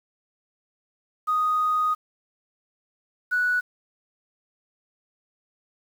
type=tone pair in turn; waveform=sine; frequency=1244.5 / 1474.8 Hz; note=D#6 / F#6; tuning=0 / -6 cents; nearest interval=minor third; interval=294 cents; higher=second; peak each=-19 dBFS; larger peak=neither; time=1.27-1.95 / 3.31-3.61 s; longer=first; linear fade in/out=20 ms; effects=tanh soft clip ceiling -15 dBFS + 8-bit